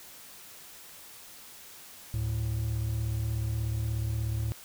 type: tone pair together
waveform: triangle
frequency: 73.37 / 110 Hz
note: D2 / A2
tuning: -1 / 0 cents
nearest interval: perfect fifth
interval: 701 cents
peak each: -32 / -27 dBFS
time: 2.14-4.52 s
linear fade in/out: 0 ms
effects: white hiss -49 dBFS RMS until 4.64 s